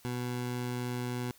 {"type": "tone", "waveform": "20% pulse", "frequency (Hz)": 123.3, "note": "B2", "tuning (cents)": -2, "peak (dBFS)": -28, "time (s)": [0.05, 1.31], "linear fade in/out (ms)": 0, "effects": ["white hiss -60 dBFS RMS until 1.38 s"]}